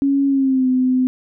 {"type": "tone with pitch glide", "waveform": "sine", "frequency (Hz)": [277.2, 255.7], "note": ["C#4", "C4"], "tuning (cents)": [0, -40], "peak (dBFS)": -13, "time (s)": [0.02, 1.07], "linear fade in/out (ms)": 0, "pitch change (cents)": -140, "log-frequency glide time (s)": [0.27, 0.68], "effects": []}